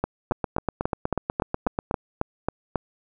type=two click trains; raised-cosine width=1 ms; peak=-10 / -9 dBFS; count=14 / 11; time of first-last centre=0.32-1.911 / 0.04-2.757 s; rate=8.17 / 3.68 Hz; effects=none